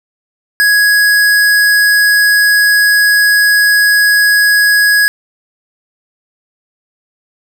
square tone, 1666 Hz, G#6, 5 cents sharp, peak -7 dBFS, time 0.6-5.08 s, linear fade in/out 0 ms, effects none

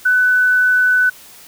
sine tone, 1498 Hz, F#6, 21 cents sharp, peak -10 dBFS, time 0.05-1.1 s, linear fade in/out 10 ms, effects white hiss -41 dBFS RMS until 1.47 s

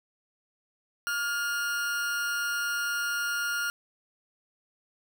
40% pulse tone with amplitude modulation, 1416 Hz, F6, 23 cents sharp, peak -25 dBFS, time 1.07-3.7 s, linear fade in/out 0 ms, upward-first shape sine, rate 271 Hz, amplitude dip 40%, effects none

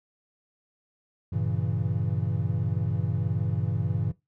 triangle chord, G diminished seventh, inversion none, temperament equal, 98 / 116.54 / 138.59 / 164.81 Hz, G2 / Bb2 / Db3 / Fb3, 0 / 0 / 0 / 0 cents, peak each -27 / -28 / -29 / -30 dBFS, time 1.32-4.12 s, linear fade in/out 10 ms, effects noise-tail reverb RT60 0.2 s tail -19 dB re dry

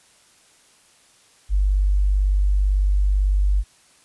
sine tone, 49 Hz, G1, in tune, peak -15 dBFS, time 1.49-3.64 s, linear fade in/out 50 ms, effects white hiss -55 dBFS RMS until 4.04 s + resampled to 24000 Hz

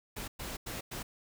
pink noise bursts at uneven times, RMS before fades -40 dBFS, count 4, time 0.16-0.28 / 0.39-0.57 / 0.66-0.81 / 0.91-1.03 s, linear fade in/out 10 ms, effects none

